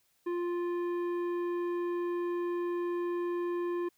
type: tone with tanh clipping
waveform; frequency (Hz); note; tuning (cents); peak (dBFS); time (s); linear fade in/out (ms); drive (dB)
sine; 349.2; F4; 0; -32; 0.26-3.89; 10; 11
effects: white hiss -72 dBFS RMS until 3.97 s